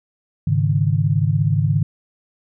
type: chord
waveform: sine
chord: Ab suspended fourth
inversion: none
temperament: equal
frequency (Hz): 103.83 / 138.59 / 155.56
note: Ab2 / Db3 / Eb3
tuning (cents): 0 / 0 / 0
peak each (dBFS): -19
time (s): 0.47-1.83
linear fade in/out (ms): 5
effects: none